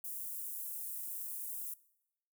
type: high-pass noise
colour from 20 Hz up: white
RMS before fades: -42 dBFS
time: 0.04-1.74 s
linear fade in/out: 5 ms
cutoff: 9600 Hz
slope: 24 dB/octave
effects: noise-tail reverb RT60 0.8 s tail -20 dB re dry